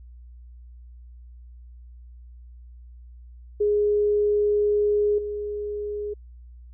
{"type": "tone with level steps", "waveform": "sine", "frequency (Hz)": 415.3, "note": "G#4", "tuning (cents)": 0, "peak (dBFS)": [-18, -27], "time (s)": [3.6, 6.14], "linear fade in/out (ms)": 10, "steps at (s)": 5.18, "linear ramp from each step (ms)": 5, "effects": ["added 60 Hz sine -42 dBFS peak until 6.73 s"]}